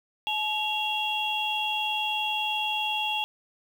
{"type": "tone cluster", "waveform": "sine", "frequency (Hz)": [855, 2760, 3317], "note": ["A5", "F7", "G#7"], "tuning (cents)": [-50, -21, -3], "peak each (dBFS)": -30, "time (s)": [0.27, 3.24], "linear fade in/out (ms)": 0, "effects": ["8-bit"]}